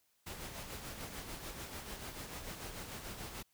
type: noise with tremolo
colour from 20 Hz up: pink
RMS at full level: -44 dBFS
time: 0.26-3.43 s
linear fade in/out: 10 ms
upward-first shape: sine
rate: 6.8 Hz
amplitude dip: 45%
effects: white hiss -75 dBFS RMS until 3.53 s